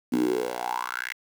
10% pulse tone with high-pass filter sweep, 61.1 Hz, B1, 18 cents flat, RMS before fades -28 dBFS, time 0.12-1.13 s, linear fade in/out 10 ms, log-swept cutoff 250 to 2000 Hz, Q 6.9, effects 8-bit

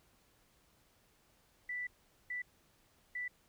sine tone bursts at uneven times, 1975.5 Hz, B6, in tune, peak -37 dBFS, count 3, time 1.69-1.87 / 2.3-2.42 / 3.15-3.28 s, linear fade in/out 5 ms, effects pink hiss -70 dBFS RMS until 3.48 s

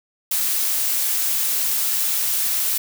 blue noise, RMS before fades -21 dBFS, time 0.31-2.78 s, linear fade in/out 5 ms, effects none

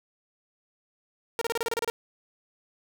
sawtooth tone bursts, 462.9 Hz, A#4, 12 cents flat, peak -22 dBFS, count 10, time 1.39-1.9 s, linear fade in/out 0 ms, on 24 ms, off 30 ms, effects none

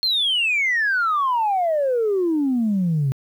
sine exponential sweep, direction down, 4284 to 130.3 Hz, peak -16 dBFS, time 0.03-3.12 s, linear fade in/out 0 ms, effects tanh soft clip ceiling -14 dBFS + 9-bit

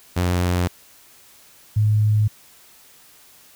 sawtooth / sine tone pair in turn, 89.1 / 106.45 Hz, F2 / G#2, +35 / +43 cents, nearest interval minor third, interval 308 cents, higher second, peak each -14 dBFS, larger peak neither, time 0.16-0.68 / 1.76-2.28 s, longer neither, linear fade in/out 10 ms, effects white hiss -50 dBFS RMS until 3.55 s

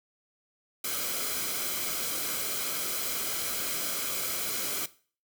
white noise with comb filter, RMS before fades -32 dBFS, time 0.84-4.86 s, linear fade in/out 5 ms, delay 1.1 ms, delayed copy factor -0.6, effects noise-tail reverb RT60 0.4 s tail -17 dB re dry

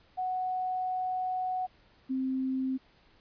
sine tone pair in turn, 740 / 262.1 Hz, F#5 / C4, 0 / +3 cents, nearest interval octave + tritone, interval 1797 cents, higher first, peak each -29 / -28 dBFS, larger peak second, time 0.17-1.67 / 2.09-2.78 s, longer first, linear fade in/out 20 ms, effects pink hiss -63 dBFS RMS until 3.2 s + resampled to 11025 Hz

